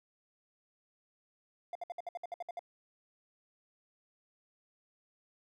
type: tone bursts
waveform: triangle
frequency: 698.5 Hz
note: F5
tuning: in tune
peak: -35 dBFS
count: 11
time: 1.73-2.593 s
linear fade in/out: 2 ms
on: 23 ms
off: 61 ms
effects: none